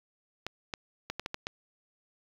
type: clicks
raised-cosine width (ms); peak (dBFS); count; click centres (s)
0.2; -16; 7; 0.466 / 0.738 / 1.1 / 1.196 / 1.261 / 1.344 / 1.469
effects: low-pass 5000 Hz 12 dB/octave + 7-bit